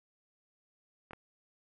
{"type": "clicks", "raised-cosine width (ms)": 0.5, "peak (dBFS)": -30, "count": 2, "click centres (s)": [1.109, 1.133], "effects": []}